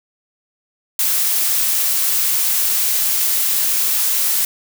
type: noise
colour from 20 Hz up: blue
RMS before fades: -17 dBFS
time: 0.99-4.45 s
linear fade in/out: 2 ms
effects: none